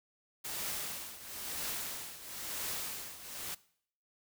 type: noise with tremolo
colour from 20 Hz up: white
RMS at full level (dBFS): -37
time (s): 0.44-3.55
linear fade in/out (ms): 10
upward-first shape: triangle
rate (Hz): 1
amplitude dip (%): 80
effects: noise-tail reverb RT60 0.6 s tail -20 dB re dry